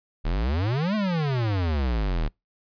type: exponential two-way sweep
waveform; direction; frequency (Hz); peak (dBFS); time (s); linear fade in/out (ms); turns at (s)
square; up then down; 36.06 to 220 to 36.06; -23; 0.24-2.29; 20; 0.95
effects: noise-tail reverb RT60 0.2 s tail -26 dB re dry + resampled to 11025 Hz